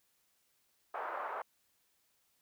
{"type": "band-pass noise", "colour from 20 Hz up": "white", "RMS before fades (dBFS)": -40, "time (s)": [0.94, 1.42], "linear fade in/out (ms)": 5, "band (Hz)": [520, 1300], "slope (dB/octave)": 24, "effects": ["white hiss -75 dBFS RMS until 2.41 s"]}